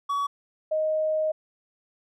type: tone pair in turn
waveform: triangle / sine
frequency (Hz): 1131 / 623.8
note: C#6 / D#5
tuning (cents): +34 / +4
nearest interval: minor seventh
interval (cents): 1030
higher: first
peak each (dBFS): -22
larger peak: neither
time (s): 0.09-0.27 / 0.71-1.32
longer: second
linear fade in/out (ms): 10
effects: none